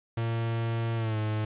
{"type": "tone with pitch glide", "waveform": "45% pulse", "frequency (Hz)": [114.8, 107.73], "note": ["A#2", "A2"], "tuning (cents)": [-26, -36], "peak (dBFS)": -27, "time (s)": [0.17, 1.45], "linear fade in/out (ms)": 5, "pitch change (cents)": -110, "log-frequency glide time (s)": [0.96, 1.18], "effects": ["resampled to 8000 Hz", "9-bit"]}